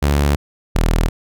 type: tone pair in turn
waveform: sawtooth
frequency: 71.8 / 40.3 Hz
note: D2 / E1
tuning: -39 / -38 cents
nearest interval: minor seventh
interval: 999 cents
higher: first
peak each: -9 dBFS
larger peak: neither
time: 0.02-0.36 / 0.75-1.09 s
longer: neither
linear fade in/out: 10 ms
effects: none